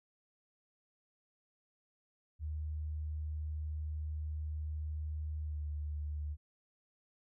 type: tone with pitch glide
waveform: sine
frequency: 76.6 to 74.68 Hz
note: D#2 to D2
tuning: -27 to +30 cents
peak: -36 dBFS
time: 2.39-6.37 s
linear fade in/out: 50 ms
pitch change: -43 cents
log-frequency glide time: 5.45-5.58 s
effects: none